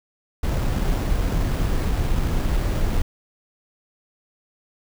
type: noise with sample-and-hold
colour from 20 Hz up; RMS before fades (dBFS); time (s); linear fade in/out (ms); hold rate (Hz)
brown; -21; 0.43-3.02; 5; 6300
effects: none